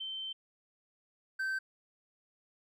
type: tone pair in turn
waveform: sine / triangle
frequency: 3100 / 1550 Hz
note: G7 / G6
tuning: -20 / -20 cents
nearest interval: octave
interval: 1200 cents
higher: first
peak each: -37 / -30 dBFS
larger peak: second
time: 0-0.33 / 1.39-1.59 s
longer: first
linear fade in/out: 10 ms
effects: none